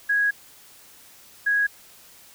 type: tone pair in turn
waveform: sine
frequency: 1656 / 1656 Hz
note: G#6 / G#6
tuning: -5 / -5 cents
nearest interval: unison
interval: 0 cents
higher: neither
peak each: -18 dBFS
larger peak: neither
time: 0.09-0.31 / 1.46-1.67 s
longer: first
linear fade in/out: 10 ms
effects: white hiss -50 dBFS RMS until 2.34 s